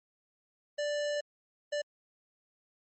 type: tone bursts at uneven times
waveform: square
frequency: 587.3 Hz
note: D5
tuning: in tune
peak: -31 dBFS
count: 2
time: 0.78-1.21 / 1.72-1.82 s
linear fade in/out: 10 ms
effects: MP3 32 kbps